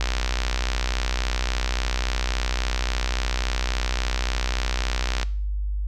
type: click train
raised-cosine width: 0.2 ms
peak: -8 dBFS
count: 333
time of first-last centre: 0.01-5.23 s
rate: 63.6 Hz
effects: noise-tail reverb RT60 0.5 s tail -19 dB re dry + added 50 Hz sine -23 dBFS peak until 5.87 s